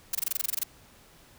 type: noise bursts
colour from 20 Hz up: blue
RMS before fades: -27 dBFS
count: 12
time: 0.13-0.635 s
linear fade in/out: 5 ms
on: 21 ms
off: 23 ms
effects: pink hiss -56 dBFS RMS until 1.38 s